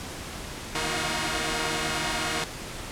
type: tone cluster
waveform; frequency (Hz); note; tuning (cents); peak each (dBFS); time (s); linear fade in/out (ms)
5% pulse; 155.9 / 234.4 / 319.9 / 361.5 / 713; D#3 / A#3 / D#4 / F#4 / F5; +4 / +10 / +48 / -40 / +36; -22; 0.75-2.44; 2
effects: pink hiss -37 dBFS RMS until 2.91 s + low-pass 10000 Hz 12 dB/octave